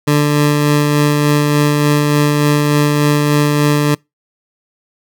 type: tone with tremolo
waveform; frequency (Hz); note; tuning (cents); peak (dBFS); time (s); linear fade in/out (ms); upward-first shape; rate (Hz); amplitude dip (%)
20% pulse; 147.3; D3; +6; -4; 0.07-3.95; 10; sine; 3.4; 25
effects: noise-tail reverb RT60 0.2 s tail -26 dB re dry